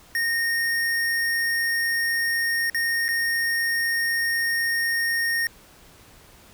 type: tone with dropouts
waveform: square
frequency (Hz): 1848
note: A#6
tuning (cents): -16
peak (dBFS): -22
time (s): 0.15-5.47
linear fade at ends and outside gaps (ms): 1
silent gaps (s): 2.699-2.746 / 3.082-3.088
effects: pink hiss -51 dBFS RMS until 6.53 s